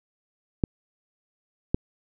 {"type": "clicks", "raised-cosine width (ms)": 3, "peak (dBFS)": -8, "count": 2, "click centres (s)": [0.638, 1.745], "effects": []}